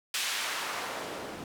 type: noise with band-pass filter sweep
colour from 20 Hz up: white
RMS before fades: -35 dBFS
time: 0.14-1.44 s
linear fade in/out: 2 ms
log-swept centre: 3200 to 240 Hz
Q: 0.74
effects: none